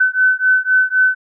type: beating tone pair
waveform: sine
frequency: 1513 / 1516.9 Hz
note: F#6 / F#6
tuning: +38 / +43 cents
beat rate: 3.9 Hz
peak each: -14 dBFS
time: 0-1.15 s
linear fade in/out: 10 ms
effects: none

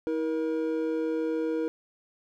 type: tone pair together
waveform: triangle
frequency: 321 / 474.2 Hz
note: E4 / A#4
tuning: -46 / +30 cents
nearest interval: perfect fifth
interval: 676 cents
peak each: -27 dBFS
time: 0.07-1.68 s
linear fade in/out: 0 ms
effects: none

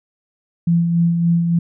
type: tone with tremolo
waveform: sine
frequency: 169.6 Hz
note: E3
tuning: 50 cents sharp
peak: -11 dBFS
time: 0.67-1.59 s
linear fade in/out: 5 ms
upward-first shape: sine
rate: 3.5 Hz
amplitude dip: 40%
effects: none

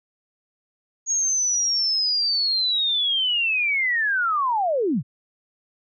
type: linear sweep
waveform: sine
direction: down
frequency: 6645 to 103.83 Hz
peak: -19 dBFS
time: 1.06-5.03 s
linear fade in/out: 50 ms
effects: none

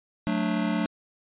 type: chord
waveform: square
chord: D major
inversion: first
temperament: just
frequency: 183.54 / 220.2 / 293.7 Hz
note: F#3 / A3 / D4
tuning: -14 / +2 / 0 cents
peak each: -30 / -28 / -30 dBFS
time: 0.27-0.86 s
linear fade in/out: 0 ms
effects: resampled to 8000 Hz

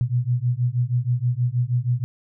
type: beating tone pair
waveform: sine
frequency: 119.7 / 126 Hz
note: A#2 / B2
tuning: +46 / +35 cents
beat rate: 6.3 Hz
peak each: -22 / -22 dBFS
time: 0.01-2.04 s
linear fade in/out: 0 ms
effects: none

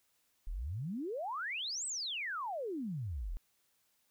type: exponential two-way sweep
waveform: sine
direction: up then down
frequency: 33.85 to 8372 to 33.85 Hz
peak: -36 dBFS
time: 0.47-3.37 s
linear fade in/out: 0 ms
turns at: 1.86 s
effects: white hiss -75 dBFS RMS until 4.1 s

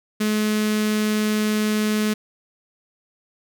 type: tone with notch filter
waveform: sawtooth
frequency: 213.3 Hz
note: G#3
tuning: 46 cents sharp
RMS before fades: -21 dBFS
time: 0.2-2.14 s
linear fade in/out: 10 ms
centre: 780 Hz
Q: 0.93
effects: none

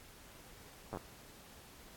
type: slowing click train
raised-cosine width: 1 ms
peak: -27 dBFS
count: 5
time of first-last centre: 0.93-0.972 s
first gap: 9 ms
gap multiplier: 1.1
effects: pink hiss -57 dBFS RMS until 1.96 s + AAC 64 kbps

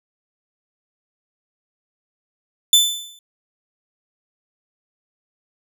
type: tone with exponential decay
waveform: sawtooth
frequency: 3520 Hz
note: A7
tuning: in tune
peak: -4 dBFS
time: 2.73-3.19 s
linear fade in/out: 2 ms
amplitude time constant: 100 ms
effects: none

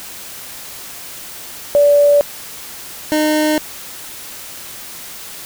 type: tone pair in turn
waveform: sine / 25% pulse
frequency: 578 / 306.2 Hz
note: D5 / D#4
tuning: -28 / -28 cents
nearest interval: major seventh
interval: 1100 cents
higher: first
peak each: -7 / -9 dBFS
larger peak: first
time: 1.75-2.21 / 3.12-3.58 s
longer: neither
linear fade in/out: 0 ms
effects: white hiss -32 dBFS RMS until 5.45 s

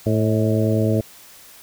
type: harmonic tone with a mistuned harmonic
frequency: 109.7 Hz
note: A2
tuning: 5 cents flat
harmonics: 1 / 2 / 3 / 4 / 5 / 6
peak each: -19 / -22 / -24 / -25 / -26 / -27 dBFS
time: 0.06-1.01 s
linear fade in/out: 5 ms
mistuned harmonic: 6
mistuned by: -43 cents
effects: white hiss -45 dBFS RMS until 1.62 s

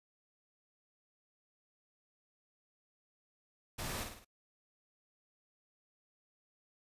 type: noise with echo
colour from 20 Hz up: pink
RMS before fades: -41 dBFS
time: 3.78-4.04 s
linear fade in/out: 10 ms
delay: 52 ms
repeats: 4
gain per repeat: -5 dB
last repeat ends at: 4.248 s
effects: noise-tail reverb RT60 0.1 s tail -25 dB re dry + resampled to 32000 Hz

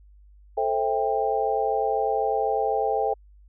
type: chord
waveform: sine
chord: A minor seventh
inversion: none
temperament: just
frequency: 440 / 528 / 660 / 792 Hz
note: A4 / C5 / E5 / G5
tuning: 0 / +16 / +2 / +18 cents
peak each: -26 / -29 / -29 / -25 dBFS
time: 0.57-3.14 s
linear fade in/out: 10 ms
effects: added 50 Hz sine -49 dBFS peak until 3.48 s

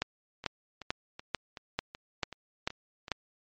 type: two click trains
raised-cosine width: 0.2 ms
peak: -11 / -24 dBFS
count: 8 / 8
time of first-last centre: 0.02-3.117 / 0.44-3.082 s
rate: 2.26 / 2.65 Hz
effects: low-pass 5000 Hz 12 dB/octave + MP3 48 kbps

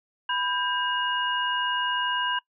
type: tone cluster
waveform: sine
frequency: 992 / 1595 / 2863 Hz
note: B5 / G6 / F7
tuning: +7 / +30 / +42 cents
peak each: -28 / -29 / -29 dBFS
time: 0.29-2.39 s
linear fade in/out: 5 ms
effects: noise-tail reverb RT60 0.1 s tail -21 dB re dry

